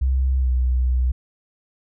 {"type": "tone with pitch glide", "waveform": "sine", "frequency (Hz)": [65.41, 62.78], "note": ["C2", "B1"], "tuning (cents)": [0, 29], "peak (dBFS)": -16, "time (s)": [0.01, 1.12], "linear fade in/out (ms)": 10, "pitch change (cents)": -71, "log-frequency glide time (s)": [0.4, 0.48], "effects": []}